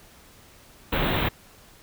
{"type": "band-stop noise", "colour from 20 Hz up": "pink", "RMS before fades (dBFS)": -24, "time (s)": [0.92, 1.29], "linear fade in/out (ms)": 10, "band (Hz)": [3900, 15000], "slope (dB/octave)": 96, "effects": ["pink hiss -52 dBFS RMS until 1.82 s"]}